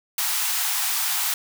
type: high-pass noise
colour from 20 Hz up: white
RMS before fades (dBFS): -24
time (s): 0.18-1.34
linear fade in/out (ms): 2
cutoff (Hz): 720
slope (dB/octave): 96
effects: none